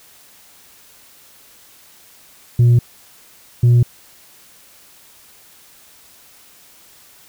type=tone pair in turn; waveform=sine; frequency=120.1 / 120.58 Hz; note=B2 / B2; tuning=-48 / -41 cents; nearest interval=unison; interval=7 cents; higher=second; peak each=-5 dBFS; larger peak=neither; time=2.59-2.79 / 3.63-3.83 s; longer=neither; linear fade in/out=5 ms; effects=tanh soft clip ceiling -7 dBFS + white hiss -47 dBFS RMS until 7.28 s